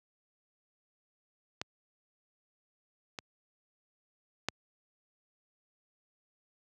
clicks, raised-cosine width 0.2 ms, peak -17 / -21 / -12 dBFS, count 3, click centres 1.615 / 3.188 / 4.486 s, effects high-pass 80 Hz 12 dB/octave

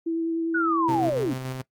sine tone with vibrato, 329.6 Hz, E4, in tune, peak -23 dBFS, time 0.06-1.1 s, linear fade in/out 10 ms, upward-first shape triangle, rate 10 Hz, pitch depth 14 cents each way
sine linear sweep, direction down, 1498 to 233.1 Hz, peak -22 dBFS, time 0.54-1.34 s, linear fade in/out 10 ms
sawtooth tone with tremolo, 130 Hz, C3, 11 cents flat, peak -25 dBFS, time 0.88-1.62 s, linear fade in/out 10 ms, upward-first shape square, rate 7 Hz, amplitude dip 30%
effects noise-tail reverb RT60 0.1 s tail -19 dB re dry + Opus 24 kbps

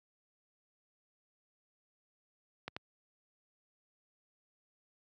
clicks, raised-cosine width 0.3 ms, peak -23 dBFS, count 2, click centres 2.68 / 2.765 s, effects high-pass 80 Hz 12 dB/octave

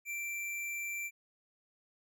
square tone, 2349 Hz, D7, in tune, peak -37 dBFS, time 0.05-1.11 s, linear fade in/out 50 ms, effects none

